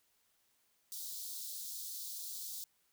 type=high-pass noise; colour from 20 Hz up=white; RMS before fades=-44 dBFS; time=0.92-2.64 s; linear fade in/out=0 ms; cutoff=3700 Hz; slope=48 dB/octave; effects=white hiss -75 dBFS RMS until 2.92 s